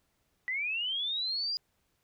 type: linear sweep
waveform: sine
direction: up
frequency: 1950 to 4900 Hz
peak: -30 dBFS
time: 0.48-1.57 s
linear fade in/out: 0 ms
effects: pink hiss -75 dBFS RMS until 2.03 s